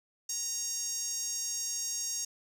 sawtooth tone with high-pass filter, 932.3 Hz, A#5, in tune, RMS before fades -35 dBFS, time 0.29-2.25 s, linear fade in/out 5 ms, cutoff 6200 Hz, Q 7.9, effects none

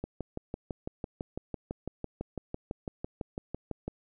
click train, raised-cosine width 2 ms, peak -21 dBFS, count 24, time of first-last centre 0.04-3.88 s, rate 5.99 Hz, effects none

